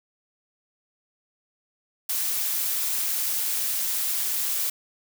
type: noise with amplitude modulation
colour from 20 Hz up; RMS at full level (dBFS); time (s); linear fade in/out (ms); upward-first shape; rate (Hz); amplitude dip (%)
blue; -24; 2.09-4.7; 5; sine; 256; 50
effects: none